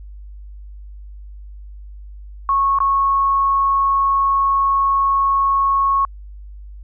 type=tone with dropouts; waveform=sine; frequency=1100 Hz; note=C#6; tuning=14 cents flat; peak=-13 dBFS; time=2.49-6.05 s; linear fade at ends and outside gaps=1 ms; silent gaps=2.787-2.803 s; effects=added 50 Hz sine -33 dBFS peak until 6.83 s